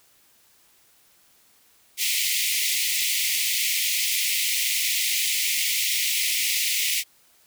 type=high-pass noise; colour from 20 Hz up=pink; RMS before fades=-24 dBFS; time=1.97-7.04 s; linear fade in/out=50 ms; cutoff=2000 Hz; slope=96 dB/octave; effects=white hiss -59 dBFS RMS until 7.46 s